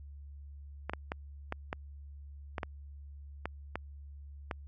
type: clicks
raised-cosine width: 0.5 ms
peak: -19 dBFS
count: 10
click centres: 0.896 / 0.935 / 1.119 / 1.524 / 1.729 / 2.582 / 2.632 / 3.456 / 3.756 / 4.512 s
effects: added 71 Hz sine -45 dBFS peak until 4.67 s + MP3 96 kbps